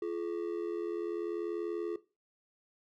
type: ring-modulated tone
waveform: triangle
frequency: 384.9 Hz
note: G4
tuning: 32 cents flat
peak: -28 dBFS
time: 0.02-1.96 s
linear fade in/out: 2 ms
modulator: 40.2 Hz
effects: noise-tail reverb RT60 0.3 s tail -17 dB re dry